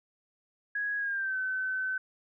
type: tone with pitch glide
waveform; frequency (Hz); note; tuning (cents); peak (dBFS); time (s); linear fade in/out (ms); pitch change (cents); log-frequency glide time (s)
sine; 1661.2 to 1523.3; G#6 to F#6; 0 to +50; -29; 0.75-1.98; 5; -150; 0.98-1.37
effects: none